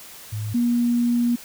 sine tone pair in turn, 106.7 / 239.1 Hz, G#2 / A#3, +47 / +44 cents, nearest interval octave + major second, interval 1397 cents, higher second, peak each -25 / -17 dBFS, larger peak second, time 0.32-0.54 / 0.54-1.36 s, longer second, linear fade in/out 10 ms, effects white hiss -42 dBFS RMS until 1.44 s

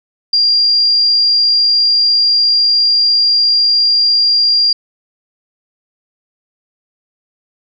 sine tone, 4781 Hz, D8, 30 cents sharp, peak -8 dBFS, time 0.33-4.73 s, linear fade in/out 5 ms, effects none

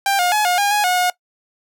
sawtooth tone with pitch steps, 792 / 714 / 846 / 716 / 811 / 832 / 725 / 721 Hz, G5 / F5 / G#5 / F5 / G#5 / G#5 / F#5 / F#5, +18 / +38 / +32 / +43 / -41 / +3 / -35 / -45 cents, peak -11 dBFS, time 0.06-1.1 s, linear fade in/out 2 ms, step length 130 ms, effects noise-tail reverb RT60 0.1 s tail -21 dB re dry

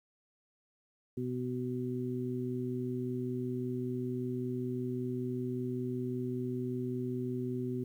harmonic tone, 125.2 Hz, B2, 24 cents sharp, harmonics 1 / 2 / 3, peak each -38 / -36 / -38 dBFS, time 1.17-7.84 s, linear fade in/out 5 ms, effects 11-bit

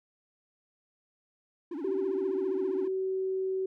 triangle tone with vibrato, 311.1 Hz, D#4, in tune, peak -32 dBFS, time 1.71-2.88 s, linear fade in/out 5 ms, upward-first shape triangle, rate 15 Hz, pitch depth 290 cents each way
sine tone with pitch glide, 384.5 to 379 Hz, G4 to F#4, -33 to +42 cents, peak -28 dBFS, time 1.84-3.66 s, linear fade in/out 5 ms, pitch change -25 cents, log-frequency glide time 2.06-2.62 s
effects none

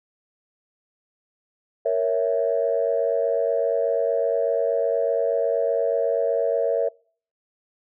sine chord, A# diminished, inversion none, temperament equal, 466.2 / 554.4 / 659.3 Hz, A#4 / C#5 / E5, 0 / 0 / 0 cents, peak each -23 dBFS, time 1.85-6.89 s, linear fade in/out 10 ms, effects noise-tail reverb RT60 0.5 s tail -26 dB re dry + tanh soft clip ceiling -10 dBFS

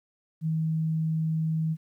sine tone, 159.5 Hz, D#3, 43 cents sharp, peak -24 dBFS, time 0.41-1.77 s, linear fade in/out 50 ms, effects 11-bit

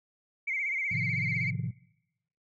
sine tone with vibrato, 2189 Hz, C#7, 22 cents flat, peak -28 dBFS, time 0.47-1.51 s, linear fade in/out 10 ms, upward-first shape sine, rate 16 Hz, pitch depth 98 cents each way
sine chord, F dominant seventh, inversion first, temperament just, 109.13 / 130.96 / 157.15 / 174.61 Hz, A2 / C3 / Eb3 / F3, -14 / +2 / +18 / 0 cents, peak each -34 / -33 / -36 / -36 dBFS, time 0.91-1.71 s, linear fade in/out 10 ms
effects noise-tail reverb RT60 0.9 s tail -23 dB re dry + tanh soft clip ceiling -21 dBFS

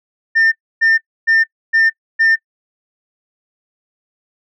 sine tone bursts, 1803 Hz, A6, 42 cents sharp, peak -7 dBFS, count 5, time 0.35-2.36 s, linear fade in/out 20 ms, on 170 ms, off 290 ms, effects noise-tail reverb RT60 0.1 s tail -24 dB re dry + tanh soft clip ceiling -7 dBFS

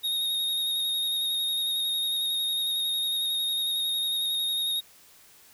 square tone with vibrato, 3729 Hz, A#7, in tune, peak -26 dBFS, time 0.03-4.81 s, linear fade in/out 20 ms, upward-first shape square, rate 11 Hz, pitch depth 16 cents each way, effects white hiss -55 dBFS RMS until 5.53 s

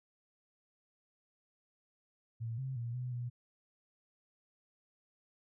sine tone with pitch steps, 114.4 / 132.3 / 117.9 / 125.2 / 121.5 Hz, A#2 / C3 / A#2 / B2 / B2, -32 / +20 / +20 / +24 / -28 cents, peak -36 dBFS, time 2.4-3.3 s, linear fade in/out 20 ms, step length 180 ms, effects none

